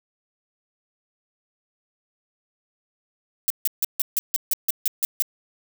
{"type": "noise bursts", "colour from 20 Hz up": "violet", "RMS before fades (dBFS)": -21, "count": 11, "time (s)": [3.48, 5.222], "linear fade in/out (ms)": 0, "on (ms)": 22, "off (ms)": 150, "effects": []}